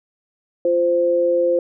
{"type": "tone pair together", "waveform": "sine", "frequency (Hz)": [347.1, 520], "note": ["F4", "C5"], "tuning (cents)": [-11, -11], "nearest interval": "perfect fifth", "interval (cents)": 700, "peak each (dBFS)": [-21, -15], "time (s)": [0.65, 1.59], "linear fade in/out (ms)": 2, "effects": []}